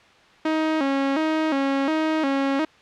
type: tone with vibrato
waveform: sawtooth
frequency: 293.7 Hz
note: D4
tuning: in tune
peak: -16 dBFS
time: 0.45-2.65 s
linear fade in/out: 5 ms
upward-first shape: square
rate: 1.4 Hz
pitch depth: 120 cents each way
effects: white hiss -52 dBFS RMS until 2.81 s + low-pass 3000 Hz 12 dB/octave